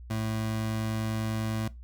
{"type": "tone", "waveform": "25% pulse", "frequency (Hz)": 110, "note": "A2", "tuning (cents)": 0, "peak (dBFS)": -25, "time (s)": [0.1, 1.68], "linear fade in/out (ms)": 5, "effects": ["noise-tail reverb RT60 0.2 s tail -19 dB re dry", "added 60 Hz sine -42 dBFS peak until 1.83 s"]}